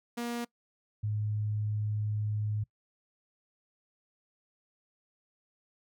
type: tone pair in turn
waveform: sawtooth / sine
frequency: 237.6 / 105.84 Hz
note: A#3 / G#2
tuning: +33 / +33 cents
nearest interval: octave + major second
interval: 1400 cents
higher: first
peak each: -29 / -29 dBFS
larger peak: neither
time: 0.17-0.45 / 1.03-2.64 s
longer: second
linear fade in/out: 10 ms
effects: noise-tail reverb RT60 0.1 s tail -23 dB re dry